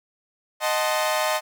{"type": "chord", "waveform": "sawtooth", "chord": "D# diminished seventh", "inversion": "none", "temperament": "equal with one note detuned", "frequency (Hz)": [622.3, 749.5, 880, 1046.5], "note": ["D#5", "F#5", "A5", "C6"], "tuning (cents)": [0, 22, 0, 0], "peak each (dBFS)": [-20, -26, -24, -25], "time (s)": [0.6, 1.41], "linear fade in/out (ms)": 50, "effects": []}